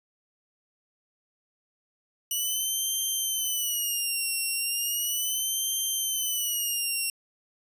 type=tone with vibrato; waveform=5% pulse; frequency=2933 Hz; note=F#7; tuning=16 cents flat; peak=-18 dBFS; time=2.31-7.1 s; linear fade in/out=2 ms; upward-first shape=sine; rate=0.36 Hz; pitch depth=120 cents each way; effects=resampled to 32000 Hz